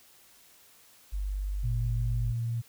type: tone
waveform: sine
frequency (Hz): 49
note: G1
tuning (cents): 0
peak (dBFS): -29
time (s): 1.12-2.33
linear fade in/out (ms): 20
type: tone with vibrato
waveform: sine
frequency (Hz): 116.54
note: A#2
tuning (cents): 0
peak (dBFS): -28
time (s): 1.63-2.62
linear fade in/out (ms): 20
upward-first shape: triangle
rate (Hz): 5.8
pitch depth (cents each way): 10
effects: white hiss -58 dBFS RMS until 2.68 s